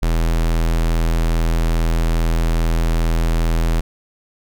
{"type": "tone", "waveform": "square", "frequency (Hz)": 41.2, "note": "E1", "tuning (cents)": 0, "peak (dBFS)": -15, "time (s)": [0.02, 3.81], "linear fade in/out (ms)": 10, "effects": []}